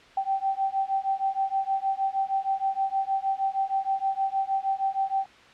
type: beating tone pair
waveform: sine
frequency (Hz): 774 / 780.4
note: G5 / G5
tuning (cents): -22 / -8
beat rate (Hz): 6.4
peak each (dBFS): -27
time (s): 0.17-5.26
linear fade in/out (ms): 5
effects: white hiss -51 dBFS RMS until 5.53 s + low-pass 3000 Hz 12 dB/octave